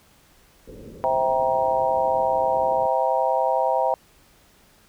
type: low-pass noise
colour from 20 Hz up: white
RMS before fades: -41 dBFS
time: 0.67-2.87 s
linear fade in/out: 10 ms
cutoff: 550 Hz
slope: 96 dB/octave
type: chord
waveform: sine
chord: C dominant seventh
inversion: none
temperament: just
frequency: 523.3 / 654.1 / 784.9 / 941.9 Hz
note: C5 / E5 / G5 / Bb5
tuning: 0 / -14 / +2 / +18 cents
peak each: -24 dBFS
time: 1.04-3.94 s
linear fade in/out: 0 ms
effects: pink hiss -56 dBFS RMS until 4.88 s